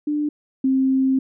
sine tone pair in turn, 297.1 / 264.7 Hz, D4 / C4, +20 / +20 cents, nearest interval major second, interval 200 cents, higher first, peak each -19 / -15 dBFS, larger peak second, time 0.07-0.29 / 0.64-1.19 s, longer second, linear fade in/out 5 ms, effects none

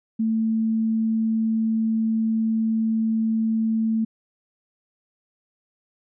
sine tone, 222.6 Hz, A3, 20 cents sharp, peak -19 dBFS, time 0.19-4.05 s, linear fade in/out 10 ms, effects none

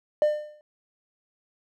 triangle tone with exponential decay, 601 Hz, D5, 40 cents sharp, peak -12 dBFS, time 0.22-0.61 s, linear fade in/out 1 ms, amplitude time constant 83 ms, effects tanh soft clip ceiling -13 dBFS

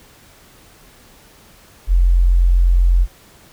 sine tone, 44 Hz, F1, 14 cents sharp, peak -9 dBFS, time 1.87-3.07 s, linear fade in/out 50 ms, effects pink hiss -47 dBFS RMS until 3.52 s

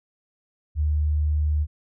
sine tone, 75.4 Hz, D2, 46 cents sharp, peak -19 dBFS, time 0.75-1.67 s, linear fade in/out 50 ms, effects none

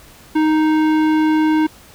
sine tone with tanh clipping, 311.1 Hz, D#4, in tune, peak -14 dBFS, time 0.35-1.67 s, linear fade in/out 10 ms, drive 16 dB, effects pink hiss -44 dBFS RMS until 1.94 s

